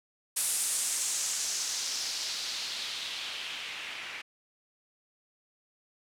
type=noise with low-pass filter sweep; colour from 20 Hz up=blue; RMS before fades=-34 dBFS; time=0.36-4.22 s; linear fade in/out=10 ms; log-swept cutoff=9900 to 2300 Hz; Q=2.1; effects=none